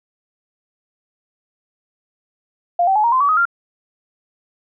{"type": "tone with pitch steps", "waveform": "sine", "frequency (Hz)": [698.5, 770.6, 850.1, 937.8, 1034.5, 1141.3, 1259, 1389], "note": ["F5", "G5", "G#5", "A#5", "C6", "D6", "D#6", "F6"], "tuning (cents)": [0, -30, 40, 10, -20, -50, 20, -10], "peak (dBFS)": -12, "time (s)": [2.79, 3.454], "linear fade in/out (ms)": 5, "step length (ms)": 83, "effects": []}